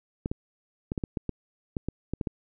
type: clicks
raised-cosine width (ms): 3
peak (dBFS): -16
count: 12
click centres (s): 0.259 / 0.315 / 0.919 / 0.978 / 1.038 / 1.172 / 1.293 / 1.768 / 1.886 / 2.136 / 2.212 / 2.272
effects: none